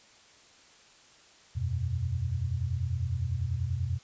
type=chord; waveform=sine; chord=E suspended second; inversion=none; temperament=equal; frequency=82.41 / 92.5 / 123.47 Hz; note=E2 / F#2 / B2; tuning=0 / 0 / 0 cents; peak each=-33 / -32 / -32 dBFS; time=1.55-3.99 s; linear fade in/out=20 ms; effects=white hiss -57 dBFS RMS until 4.03 s + resampled to 16000 Hz